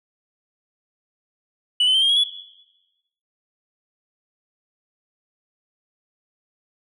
sine tone with pitch steps, 2961 / 3044 / 3130 / 3218 / 3308 / 3401 Hz, F#7 / F#7 / G7 / G7 / G#7 / G#7, +1 / +48 / -3 / +45 / -8 / +40 cents, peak -12 dBFS, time 1.8-2.238 s, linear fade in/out 5 ms, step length 73 ms, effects noise-tail reverb RT60 1.0 s tail -17 dB re dry + tanh soft clip ceiling -13 dBFS

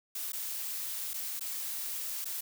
blue noise with dropouts, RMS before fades -37 dBFS, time 0.15-2.41 s, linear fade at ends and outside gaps 5 ms, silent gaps 0.321-0.331 / 1.135-1.14 / 1.395-1.408 / 2.246-2.254 s, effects none

